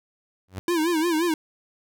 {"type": "tone with exponential growth", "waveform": "sawtooth", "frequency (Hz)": 93.5, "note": "F#2", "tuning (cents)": 19, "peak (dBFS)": -24, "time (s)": [0.48, 0.59], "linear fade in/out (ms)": 0, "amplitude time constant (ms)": 23}
{"type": "tone with vibrato", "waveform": "square", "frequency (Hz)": 329.6, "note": "E4", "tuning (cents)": 0, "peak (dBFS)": -21, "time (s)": [0.68, 1.34], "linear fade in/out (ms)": 2, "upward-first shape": "sine", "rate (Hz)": 5.7, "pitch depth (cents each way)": 120}
{"effects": []}